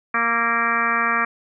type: harmonic tone with a mistuned harmonic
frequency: 233.1 Hz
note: A#3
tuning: in tune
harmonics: 1 / 2 / 3 / 4 / 5 / 6 / 7 / 8 / 9 / 10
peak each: -31 / -34 / -31 / -32 / -22 / -25 / -25 / -25 / -34 / -27 dBFS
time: 0.14-1.25 s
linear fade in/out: 5 ms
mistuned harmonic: 6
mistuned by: -37 cents
effects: none